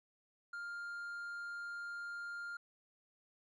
triangle tone, 1402 Hz, F6, 6 cents sharp, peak -40 dBFS, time 0.53-2.57 s, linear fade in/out 5 ms, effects resampled to 22050 Hz

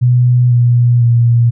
sine tone with pitch steps, 123.47 / 120.86 / 118.3 Hz, B2 / B2 / A#2, 0 / -37 / +26 cents, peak -6 dBFS, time 0.01-1.51 s, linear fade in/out 20 ms, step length 500 ms, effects none

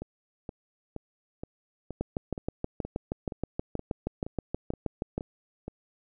two click trains, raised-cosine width 2 ms, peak -16 / -23 dBFS, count 21 / 13, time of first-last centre 2.01-5.18 / 0.02-5.68 s, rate 6.31 / 2.12 Hz, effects none

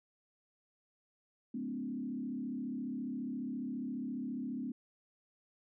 sine tone with frequency modulation, 248.4 Hz, B3, 10 cents sharp, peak -36 dBFS, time 1.54-4.72 s, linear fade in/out 5 ms, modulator 34.6 Hz, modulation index 1.2, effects none

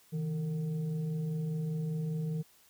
sine tone with frequency modulation, 160 Hz, D#3, 49 cents sharp, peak -31 dBFS, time 0.12-2.43 s, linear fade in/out 20 ms, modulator 295 Hz, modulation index 0.41, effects white hiss -63 dBFS RMS until 2.69 s

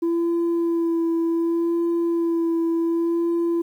sine tone with vibrato, 335.6 Hz, E4, 31 cents sharp, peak -16 dBFS, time 0.02-3.62 s, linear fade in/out 10 ms, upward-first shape sine, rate 0.67 Hz, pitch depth 19 cents each way, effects tanh soft clip ceiling -18 dBFS + 9-bit

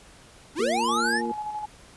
square linear sweep, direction up, 261.6 to 1864.7 Hz, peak -24 dBFS, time 0.55-1.22 s, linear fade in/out 50 ms
harmonic tone, 116.54 Hz, A#2, in tune, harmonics 2 / 3 / 4, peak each -30 / -32 / -33 dBFS, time 0.59-1.32 s, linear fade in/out 5 ms
sine tone with tremolo, 846 Hz, G#5, 32 cents sharp, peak -28 dBFS, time 0.88-1.66 s, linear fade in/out 10 ms, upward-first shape square, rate 12 Hz, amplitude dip 40%
effects pink hiss -51 dBFS RMS until 1.96 s + resampled to 24000 Hz

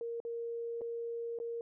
sine tone with dropouts, 466.2 Hz, A#4, in tune, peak -36 dBFS, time 0.01-1.61 s, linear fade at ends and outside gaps 1 ms, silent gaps 0.202-0.25 / 0.81-0.816 / 1.388-1.4 s, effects none

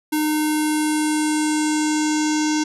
square tone with low-pass filter sweep, 305.6 Hz, D#4, 31 cents flat, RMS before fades -20 dBFS, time 0.12-2.64 s, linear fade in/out 10 ms, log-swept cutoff 12000 to 6200 Hz, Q 3.7, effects none

